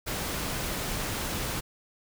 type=noise; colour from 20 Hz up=pink; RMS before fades=-32 dBFS; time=0.06-1.61 s; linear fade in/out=20 ms; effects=none